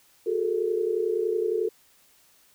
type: tone cluster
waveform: sine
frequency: 363.8 / 416.2 / 447.1 Hz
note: F#4 / G#4 / A4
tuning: -29 / +4 / +28 cents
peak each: -28 / -29 / -26 dBFS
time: 0.26-1.69 s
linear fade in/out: 10 ms
effects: white hiss -60 dBFS RMS until 2.54 s